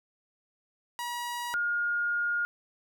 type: tone pair in turn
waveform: sawtooth / sine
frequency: 961 / 1422.9 Hz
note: B5 / F6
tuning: -48 / +32 cents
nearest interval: perfect fifth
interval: 680 cents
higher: second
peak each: -29 / -26 dBFS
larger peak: second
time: 0.99-1.54 / 1.54-2.45 s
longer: second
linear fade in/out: 0 ms
effects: none